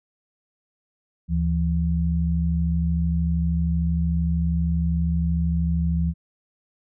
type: tone pair together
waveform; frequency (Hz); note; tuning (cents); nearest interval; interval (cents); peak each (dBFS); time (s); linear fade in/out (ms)
sine; 74.77 / 167.7; D2 / E3; +32 / +30; octave + major second; 1398; -22; 1.28-6.14; 50
effects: none